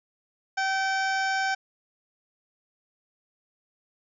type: harmonic tone with a mistuned harmonic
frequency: 771 Hz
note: G5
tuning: 29 cents flat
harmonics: 1 / 2 / 3 / 4 / 5 / 6 / 7 / 8 / 9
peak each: -27 / -27 / -36 / -42 / -45 / -43 / -38 / -47 / -44 dBFS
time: 0.57-1.55 s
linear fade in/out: 10 ms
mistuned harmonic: 5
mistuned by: -80 cents
effects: none